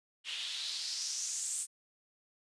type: noise with band-pass filter sweep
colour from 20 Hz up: white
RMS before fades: -38 dBFS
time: 0.24-1.67 s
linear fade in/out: 50 ms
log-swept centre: 2900 to 8700 Hz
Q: 3.8
effects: resampled to 22050 Hz